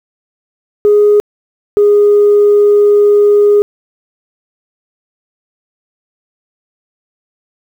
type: tone pair in turn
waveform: sine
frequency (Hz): 415.3 / 412.2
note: G#4 / G#4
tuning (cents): 0 / -13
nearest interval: unison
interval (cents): 13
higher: first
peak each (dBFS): -3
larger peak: neither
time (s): 0.85-1.2 / 1.77-3.62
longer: second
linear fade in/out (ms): 0
effects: tanh soft clip ceiling -1 dBFS + 7-bit